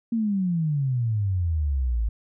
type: exponential sweep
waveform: sine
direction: down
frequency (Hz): 234.9 to 53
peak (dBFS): -21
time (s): 0.12-2.09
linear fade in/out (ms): 5
effects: none